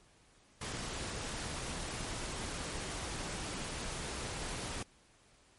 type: noise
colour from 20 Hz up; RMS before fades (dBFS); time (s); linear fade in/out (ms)
pink; -40; 0.61-4.83; 5
effects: pink hiss -65 dBFS RMS until 5.58 s + MP3 48 kbps